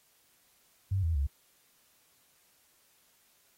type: tone with pitch steps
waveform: sine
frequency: 96.4 / 82 / 69.76 Hz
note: G2 / E2 / C#2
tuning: -28 / -9 / +12 cents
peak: -26 dBFS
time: 0.91-1.27 s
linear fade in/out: 10 ms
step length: 120 ms
effects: white hiss -67 dBFS RMS until 3.57 s + AAC 48 kbps